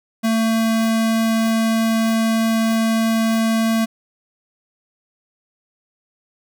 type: tone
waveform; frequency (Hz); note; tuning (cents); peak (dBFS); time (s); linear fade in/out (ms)
square; 224.6; A3; +36; -16; 0.23-3.86; 20
effects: none